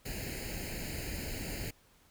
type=noise with comb filter; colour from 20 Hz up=pink; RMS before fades=-39 dBFS; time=0.05-1.71 s; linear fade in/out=10 ms; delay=0.43 ms; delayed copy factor=+0.85; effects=pink hiss -65 dBFS RMS until 2.1 s